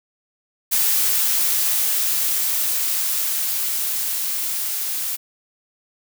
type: noise with level ramp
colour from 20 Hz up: blue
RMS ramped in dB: -18 to -25 dBFS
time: 0.71-5.17 s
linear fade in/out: 20 ms
effects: none